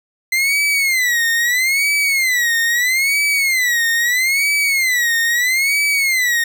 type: tone with vibrato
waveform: 40% pulse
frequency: 2055 Hz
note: C7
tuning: 32 cents flat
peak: -13 dBFS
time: 0.32-6.44 s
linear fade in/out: 5 ms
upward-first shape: sine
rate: 0.77 Hz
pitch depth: 190 cents each way
effects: none